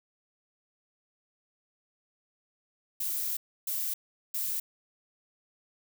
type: noise bursts at uneven times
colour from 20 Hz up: violet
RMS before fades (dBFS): -32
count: 3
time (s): 3-3.37 / 3.67-3.94 / 4.34-4.6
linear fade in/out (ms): 5
effects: none